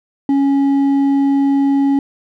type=tone with hard clipping; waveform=sine; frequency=277.2 Hz; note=C#4; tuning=in tune; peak=-12 dBFS; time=0.29-1.99 s; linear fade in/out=2 ms; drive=4 dB; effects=none